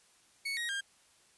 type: tone with pitch steps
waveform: 30% pulse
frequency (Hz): 2217 / 1885.9 / 1604.3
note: C#7 / A#6 / G6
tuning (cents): 0 / +20 / +40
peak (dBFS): -31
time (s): 0.45-0.81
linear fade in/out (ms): 10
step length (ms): 120
effects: white hiss -65 dBFS RMS until 1.37 s + resampled to 24000 Hz